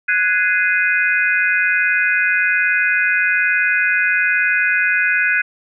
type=chord; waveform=sine; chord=Ab dominant seventh; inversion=third; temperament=equal with one note detuned; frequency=1480 / 1661.2 / 2070 / 2489 Hz; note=Gb6 / Ab6 / C7 / Eb7; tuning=0 / 0 / -19 / 0 cents; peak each=-17 / -19 / -22 / -19 dBFS; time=0.08-5.42 s; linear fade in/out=10 ms; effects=none